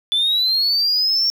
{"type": "linear sweep", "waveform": "sine", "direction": "up", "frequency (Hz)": [3466, 5510], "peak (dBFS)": -13, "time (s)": [0.12, 1.3], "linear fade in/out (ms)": 0, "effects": ["tanh soft clip ceiling -13 dBFS", "8-bit"]}